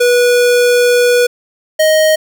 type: tone pair in turn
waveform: square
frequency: 487.5 / 625.1 Hz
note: B4 / D#5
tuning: -23 / +8 cents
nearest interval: major third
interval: 431 cents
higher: second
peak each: -8 dBFS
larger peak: neither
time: 0-1.27 / 1.79-2.16 s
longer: first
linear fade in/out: 10 ms
effects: none